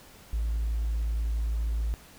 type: tone with hard clipping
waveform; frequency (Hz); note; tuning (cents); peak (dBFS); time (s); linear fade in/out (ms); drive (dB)
sine; 55.5; A1; +16; -26; 0.33-1.94; 0; 1
effects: pink hiss -52 dBFS RMS until 2.18 s